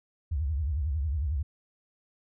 sine tone with vibrato, 73.42 Hz, D2, in tune, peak -26 dBFS, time 0.31-1.43 s, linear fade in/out 10 ms, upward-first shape triangle, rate 11 Hz, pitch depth 280 cents each way, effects none

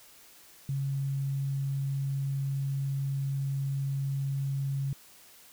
sine tone, 137.4 Hz, C#3, 15 cents flat, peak -28 dBFS, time 0.69-4.93 s, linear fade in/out 2 ms, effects white hiss -55 dBFS RMS until 5.52 s

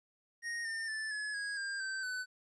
square tone with pitch steps, 1864.7 / 1808.5 / 1754 / 1701.1 / 1649.8 / 1600 / 1551.8 / 1505 Hz, A#6 / A6 / A6 / G#6 / G#6 / G6 / G6 / F#6, 0 / +47 / -6 / +41 / -12 / +35 / -18 / +29 cents, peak -37 dBFS, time 0.42-2.26 s, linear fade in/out 50 ms, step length 230 ms, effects resampled to 22050 Hz + 13-bit

